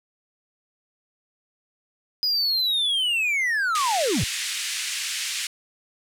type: linear sweep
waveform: triangle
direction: down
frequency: 4990 to 75.7 Hz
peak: -19 dBFS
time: 2.23-4.24 s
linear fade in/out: 0 ms
type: band-pass noise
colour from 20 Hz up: pink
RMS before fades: -29 dBFS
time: 3.75-5.47 s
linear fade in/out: 2 ms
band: 2000 to 9800 Hz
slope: 24 dB/octave
effects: none